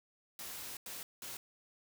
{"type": "noise bursts at uneven times", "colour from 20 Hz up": "white", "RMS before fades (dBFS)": -45, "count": 3, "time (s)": [[0.39, 0.77], [0.86, 1.03], [1.22, 1.37]], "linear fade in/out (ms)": 2, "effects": []}